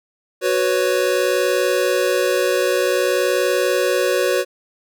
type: chord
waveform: square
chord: F# suspended fourth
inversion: none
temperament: equal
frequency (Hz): 370 / 493.9 / 554.4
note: F#4 / B4 / C#5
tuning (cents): 0 / 0 / 0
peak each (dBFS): -21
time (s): 0.41-4.45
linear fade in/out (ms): 50
effects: none